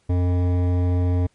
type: tone with hard clipping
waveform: sine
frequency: 89.3 Hz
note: F2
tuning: 39 cents sharp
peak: -19 dBFS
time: 0.09-1.27 s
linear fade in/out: 10 ms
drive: 14 dB
effects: pink hiss -64 dBFS RMS until 1.34 s + MP3 48 kbps

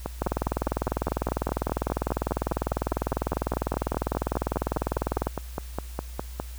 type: two click trains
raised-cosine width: 1 ms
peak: -10 / -14 dBFS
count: 102 / 32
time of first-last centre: 0.22-5.27 / 0.06-6.399 s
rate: 20 / 4.89 Hz
effects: added 60 Hz sine -36 dBFS peak until 6.58 s + white hiss -49 dBFS RMS until 6.58 s

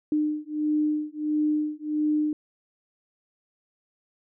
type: beating tone pair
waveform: sine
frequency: 301.9 / 303.4 Hz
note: D4 / D#4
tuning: +48 / -44 cents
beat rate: 1.5 Hz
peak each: -26 dBFS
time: 0.12-2.33 s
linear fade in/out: 2 ms
effects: none

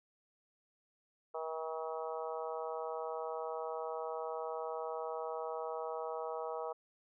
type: harmonic tone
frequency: 160 Hz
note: D#3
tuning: 49 cents sharp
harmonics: 3 / 4 / 5 / 6 / 7 / 8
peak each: -41 / -43 / -45 / -47 / -48 / -49 dBFS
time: 1.34-6.73 s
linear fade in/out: 10 ms
effects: none

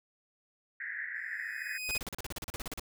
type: band-pass noise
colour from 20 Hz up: white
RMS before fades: -39 dBFS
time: 0.8-1.78 s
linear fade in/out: 5 ms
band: 1600 to 2000 Hz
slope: 96 dB/octave
type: tone with exponential growth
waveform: sawtooth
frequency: 2500 Hz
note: D#7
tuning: 8 cents sharp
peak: -26 dBFS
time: 1.15-1.98 s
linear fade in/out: 5 ms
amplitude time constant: 180 ms
type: noise bursts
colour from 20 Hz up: pink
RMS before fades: -39 dBFS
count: 16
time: 1.89-2.796 s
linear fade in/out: 0 ms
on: 21 ms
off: 38 ms
effects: none

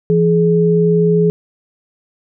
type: tone pair together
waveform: sine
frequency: 168.47 / 421.7 Hz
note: E3 / G#4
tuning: +38 / +26 cents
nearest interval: octave + major third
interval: 1588 cents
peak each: -12 dBFS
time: 0.1-1.3 s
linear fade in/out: 0 ms
effects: none

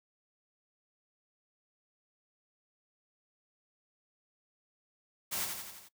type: noise with echo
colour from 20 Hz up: white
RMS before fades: -35 dBFS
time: 5.31-5.46 s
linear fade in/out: 20 ms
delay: 86 ms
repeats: 5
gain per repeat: -4 dB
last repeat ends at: 5.89 s
effects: noise-tail reverb RT60 0.1 s tail -19 dB re dry + high-pass 60 Hz 12 dB/octave

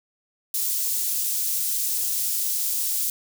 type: high-pass noise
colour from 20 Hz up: white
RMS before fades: -25 dBFS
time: 0.54-3.1 s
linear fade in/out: 2 ms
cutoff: 6200 Hz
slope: 12 dB/octave
effects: none

